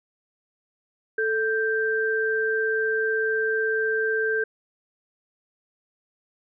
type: tone pair together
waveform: sine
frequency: 440 / 1571 Hz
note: A4 / G6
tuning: 0 / +3 cents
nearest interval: octave + minor seventh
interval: 2203 cents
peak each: -24 dBFS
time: 1.18-4.44 s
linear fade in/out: 5 ms
effects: none